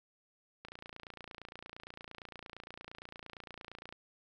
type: click train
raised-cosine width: 0.3 ms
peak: -30 dBFS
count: 95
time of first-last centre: 0.65-3.925 s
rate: 28.7 Hz
effects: 12-bit